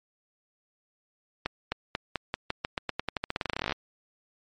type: accelerating click train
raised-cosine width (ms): 0.3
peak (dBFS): -12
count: 28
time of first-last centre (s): 1.46-3.722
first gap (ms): 260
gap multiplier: 0.89
effects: MP3 48 kbps